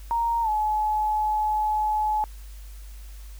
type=tone with pitch glide; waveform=sine; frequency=931 to 853.7 Hz; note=A#5 to G#5; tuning=-2 to +47 cents; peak=-21 dBFS; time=0.11-2.24 s; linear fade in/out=0 ms; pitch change=-151 cents; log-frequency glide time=0.42-0.49 s; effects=added 50 Hz sine -38 dBFS peak until 3.39 s + white hiss -53 dBFS RMS until 3.39 s